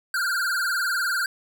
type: tone with vibrato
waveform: square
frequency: 1480 Hz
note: F#6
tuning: in tune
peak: -23 dBFS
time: 0.14-1.26 s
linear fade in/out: 2 ms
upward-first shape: sine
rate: 20 Hz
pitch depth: 120 cents each way
effects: none